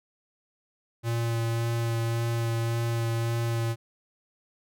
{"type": "tone with vibrato", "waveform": "square", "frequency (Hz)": 115.9, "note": "A#2", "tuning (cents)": -10, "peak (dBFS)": -26, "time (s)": [1.03, 3.76], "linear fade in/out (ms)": 50, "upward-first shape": "sine", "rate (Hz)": 1.8, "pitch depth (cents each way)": 12, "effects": []}